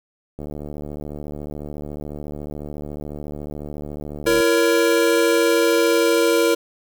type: click train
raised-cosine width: 2 ms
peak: -19 dBFS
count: 298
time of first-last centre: 0.39-4.404 s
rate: 74 Hz
type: chord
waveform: square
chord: A# diminished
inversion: second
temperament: just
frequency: 335.6 / 466.2 / 559.4 Hz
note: E4 / A#4 / C#5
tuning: +31 / 0 / +16 cents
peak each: -20 / -18 / -23 dBFS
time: 4.26-6.55 s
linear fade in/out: 10 ms
effects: 8-bit